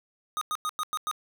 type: tone bursts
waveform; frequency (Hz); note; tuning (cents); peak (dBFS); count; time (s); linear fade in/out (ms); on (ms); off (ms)
square; 1241; D#6; -5; -28; 6; 0.37-1.113; 0; 43; 97
effects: none